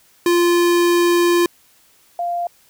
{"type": "tone pair in turn", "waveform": ["square", "sine"], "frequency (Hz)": [347.2, 696], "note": ["F4", "F5"], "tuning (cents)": [-10, -6], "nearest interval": "octave", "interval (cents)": 1204, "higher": "second", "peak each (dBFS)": [-13, -19], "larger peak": "first", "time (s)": [[0.26, 1.46], [2.19, 2.47]], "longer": "first", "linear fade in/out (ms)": 2, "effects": ["white hiss -54 dBFS RMS until 2.69 s"]}